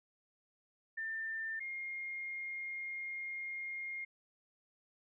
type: tone pair in turn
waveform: sine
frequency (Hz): 1791 / 2130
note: A6 / C7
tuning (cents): +30 / +30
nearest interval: minor third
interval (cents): 300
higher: second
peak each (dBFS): -37 / -39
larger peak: first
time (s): 0.97-1.6 / 1.6-4.05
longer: second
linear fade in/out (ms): 10
effects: none